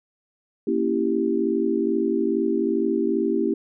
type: chord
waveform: sine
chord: A# diminished seventh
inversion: none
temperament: equal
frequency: 233.1 / 277.2 / 329.6 / 392 Hz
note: A#3 / C#4 / E4 / G4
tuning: 0 / 0 / 0 / 0 cents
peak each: -26 / -27 / -24 / -24 dBFS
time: 0.67-3.54 s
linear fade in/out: 5 ms
effects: none